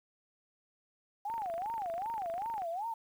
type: tone with vibrato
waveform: sine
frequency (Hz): 784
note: G5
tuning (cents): 0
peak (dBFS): -34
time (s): 1.25-2.94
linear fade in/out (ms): 5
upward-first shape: sine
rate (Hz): 2.6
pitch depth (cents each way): 290
type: click train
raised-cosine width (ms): 0.5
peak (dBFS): -33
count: 34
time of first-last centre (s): 1.3-2.62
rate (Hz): 25
effects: 10-bit